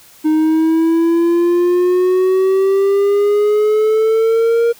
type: exponential sweep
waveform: triangle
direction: up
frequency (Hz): 308.8 to 470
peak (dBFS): -8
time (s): 0.24-4.73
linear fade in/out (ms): 20
effects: white hiss -44 dBFS RMS until 4.79 s